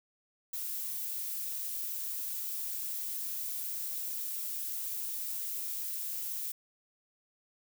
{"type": "noise", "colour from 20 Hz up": "violet", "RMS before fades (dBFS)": -37, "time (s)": [0.53, 6.52], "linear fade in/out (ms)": 5, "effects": []}